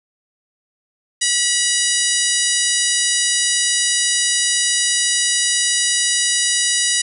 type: harmonic tone with a mistuned harmonic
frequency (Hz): 971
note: B5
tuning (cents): -30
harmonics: 2 / 3 / 4 / 5 / 6 / 7 / 8 / 9 / 10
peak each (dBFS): -24 / -24 / -24 / -24 / -24 / -24 / -24 / -24 / -24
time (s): 1.21-7.02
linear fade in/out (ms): 10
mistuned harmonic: 4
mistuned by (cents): -18
effects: none